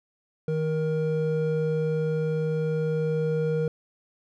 triangle tone pair together, 157.1 / 470.8 Hz, D#3 / A#4, +17 / +17 cents, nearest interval octave + perfect fifth, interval 1900 cents, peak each -24 dBFS, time 0.48-3.68 s, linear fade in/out 2 ms, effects none

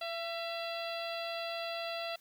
harmonic tone with a mistuned harmonic, 674 Hz, E5, 38 cents sharp, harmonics 1 / 2 / 3 / 4 / 5 / 6 / 7, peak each -38 / -45 / -48 / -44 / -46 / -47 / -49 dBFS, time 0.01-2.16 s, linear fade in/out 5 ms, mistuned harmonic 3, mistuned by -40 cents, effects white hiss -64 dBFS RMS until 2.2 s + high-pass 80 Hz 12 dB/octave

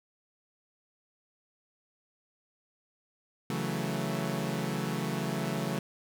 sawtooth chord, F# minor seventh, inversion second, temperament equal, 138.59 / 164.81 / 185 / 220 Hz, C#3 / E3 / F#3 / A3, 0 / 0 / 0 / 0 cents, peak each -32 dBFS, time 3.5-5.79 s, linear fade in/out 2 ms, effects none

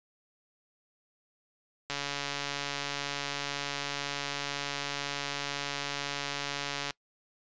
click train, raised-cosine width 0.2 ms, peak -16 dBFS, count 712, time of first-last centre 1.9-6.907 s, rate 142 Hz, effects noise-tail reverb RT60 0.1 s tail -24 dB re dry + resampled to 16000 Hz

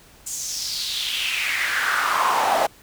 brown noise with high-pass filter sweep, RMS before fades -23 dBFS, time 0.26-2.67 s, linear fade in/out 10 ms, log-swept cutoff 7400 to 680 Hz, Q 4.2, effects pink hiss -50 dBFS RMS until 2.82 s

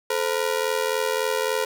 sawtooth ring-modulated tone, 477.5 Hz, A#4, 42 cents sharp, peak -15 dBFS, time 0.1-1.65 s, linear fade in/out 5 ms, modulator 41.8 Hz, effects none

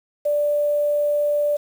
sine tone with quantisation, 587.3 Hz, D5, in tune, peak -17 dBFS, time 0.25-1.57 s, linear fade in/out 10 ms, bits 7, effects none

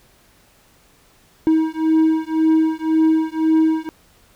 triangle beating tone pair, 317.3 / 319.2 Hz, D#4 / D#4, +34 / +44 cents, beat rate 1.9 Hz, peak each -15 dBFS, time 1.47-3.89 s, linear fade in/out 0 ms, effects pink hiss -54 dBFS RMS until 4.35 s

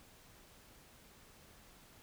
silence, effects pink hiss -61 dBFS RMS until 2.02 s

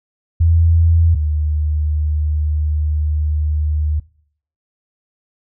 sine tone pair in turn, 83 / 75.86 Hz, E2 / D#2, +12 / -43 cents, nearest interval major second, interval 155 cents, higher first, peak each -9 / -14 dBFS, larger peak first, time 0.4-1.15 / 1.15-4 s, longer second, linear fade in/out 10 ms, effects noise-tail reverb RT60 0.6 s tail -22 dB re dry

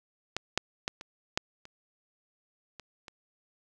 clicks, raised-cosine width 0.2 ms, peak -13 / -8 / -13 / -25 / -9 / -30 / -26 / -27 dBFS, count 8, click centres 0.366 / 0.576 / 0.879 / 1.011 / 1.375 / 1.654 / 2.797 / 3.082 s, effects none

